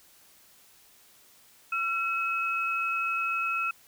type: tone pair together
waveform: sine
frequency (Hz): 1356 / 2564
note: E6 / E7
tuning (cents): +49 / -49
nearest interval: major seventh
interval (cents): 1102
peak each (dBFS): -29 / -29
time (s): 1.72-3.71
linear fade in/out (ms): 5
effects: white hiss -58 dBFS RMS until 3.87 s